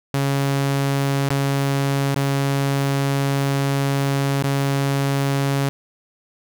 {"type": "tone with dropouts", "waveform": "sawtooth", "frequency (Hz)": 138.59, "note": "C#3", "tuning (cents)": 0, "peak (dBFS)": -14, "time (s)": [0.14, 5.69], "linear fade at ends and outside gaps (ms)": 0, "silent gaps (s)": [[1.29, 1.305], [2.144, 2.161], [4.424, 4.439]], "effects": []}